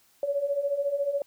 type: beating tone pair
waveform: sine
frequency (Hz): 554.4 / 568.4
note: C#5 / C#5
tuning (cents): 0 / +43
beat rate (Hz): 14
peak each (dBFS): -31 / -26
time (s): 0.23-1.22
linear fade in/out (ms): 2
effects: white hiss -63 dBFS RMS until 1.26 s